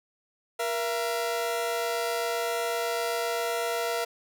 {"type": "tone pair together", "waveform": "sawtooth", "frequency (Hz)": [472.6, 675], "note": ["A#4", "E5"], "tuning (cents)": [24, 41], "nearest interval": "tritone", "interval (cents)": 617, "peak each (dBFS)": -26, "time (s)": [0.59, 4.05], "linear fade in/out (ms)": 10, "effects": []}